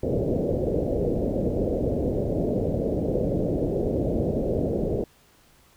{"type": "low-pass noise", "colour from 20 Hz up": "white", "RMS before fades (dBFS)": -25, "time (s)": [0.03, 5.04], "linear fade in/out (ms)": 2, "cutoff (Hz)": 580, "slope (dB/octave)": 48, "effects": ["pink hiss -58 dBFS RMS until 5.76 s"]}